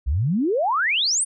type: exponential sweep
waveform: sine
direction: up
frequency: 58.27 to 9750 Hz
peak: -18 dBFS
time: 0.06-1.25 s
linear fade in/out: 20 ms
effects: none